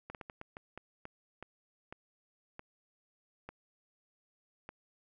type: slowing click train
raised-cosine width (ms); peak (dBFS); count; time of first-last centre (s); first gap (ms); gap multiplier
0.5; -29; 13; 0.1-4.691; 48; 1.34
effects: none